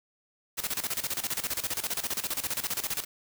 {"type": "noise with tremolo", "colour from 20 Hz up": "white", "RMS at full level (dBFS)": -30, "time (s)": [0.57, 3.05], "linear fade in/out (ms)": 20, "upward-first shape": "square", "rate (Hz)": 15, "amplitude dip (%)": 80, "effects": []}